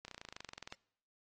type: slowing click train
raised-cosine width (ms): 0.2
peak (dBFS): -29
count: 18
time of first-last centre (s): 0.05-0.725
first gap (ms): 31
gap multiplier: 1.03
effects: noise-tail reverb RT60 0.7 s tail -22 dB re dry + AAC 32 kbps